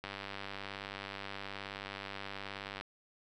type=click train; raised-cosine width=0.3 ms; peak=-25 dBFS; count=275; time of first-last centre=0.04-2.81 s; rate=98.9 Hz; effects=none